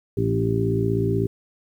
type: harmonic tone with a mistuned harmonic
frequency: 56.2 Hz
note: A1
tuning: 37 cents sharp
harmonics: 1 / 2 / 3 / 4 / 5 / 6 / 7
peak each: -35 / -23 / -27 / -33 / -29 / -30 / -24 dBFS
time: 0.17-1.27 s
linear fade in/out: 5 ms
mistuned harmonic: 5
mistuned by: -17 cents
effects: 9-bit